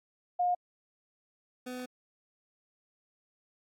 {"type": "tone pair in turn", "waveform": ["sine", "25% pulse"], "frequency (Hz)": [714, 251.1], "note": ["F5", "B3"], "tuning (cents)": [38, 29], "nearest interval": "octave + tritone", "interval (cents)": 1809, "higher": "first", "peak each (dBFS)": [-25, -34], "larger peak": "first", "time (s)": [[0.39, 0.55], [1.66, 1.86]], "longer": "second", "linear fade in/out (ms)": 10, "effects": ["AAC 48 kbps"]}